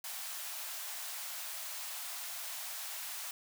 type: high-pass noise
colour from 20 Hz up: white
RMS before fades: -42 dBFS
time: 0.04-3.31 s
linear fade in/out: 2 ms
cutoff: 600 Hz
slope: 96 dB/octave
effects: none